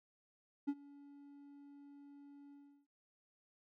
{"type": "tone with ADSR envelope", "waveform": "triangle", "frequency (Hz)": 283.9, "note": "C#4", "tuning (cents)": 41, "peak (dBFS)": -30, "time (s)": [0.67, 2.87], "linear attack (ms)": 18, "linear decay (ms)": 52, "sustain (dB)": -23, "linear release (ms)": 350, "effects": []}